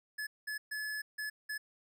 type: tone bursts at uneven times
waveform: square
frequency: 1714 Hz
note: A6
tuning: 46 cents flat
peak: -37 dBFS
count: 5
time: 0.18-0.27 / 0.47-0.58 / 0.71-1.02 / 1.18-1.3 / 1.49-1.58 s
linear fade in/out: 10 ms
effects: none